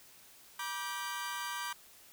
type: chord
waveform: sawtooth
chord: G major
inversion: first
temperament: equal with one note detuned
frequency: 964.1 / 1174.7 / 1568 Hz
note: B5 / D6 / G6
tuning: -42 / 0 / 0 cents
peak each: -37 / -38 / -38 dBFS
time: 0.59-1.73 s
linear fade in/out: 5 ms
effects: white hiss -58 dBFS RMS until 2.12 s